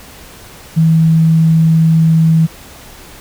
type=tone; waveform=sine; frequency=161.6 Hz; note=E3; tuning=34 cents flat; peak=-6 dBFS; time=0.76-2.47 s; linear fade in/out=20 ms; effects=pink hiss -36 dBFS RMS until 3.2 s